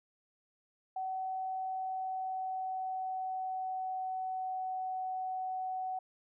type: tone with pitch glide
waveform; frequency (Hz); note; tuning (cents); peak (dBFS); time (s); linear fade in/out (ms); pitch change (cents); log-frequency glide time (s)
sine; 755 to 748.5; F#5 to F#5; +35 to +20; -34; 0.96-5.99; 5; -15; 1.7-5.01
effects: none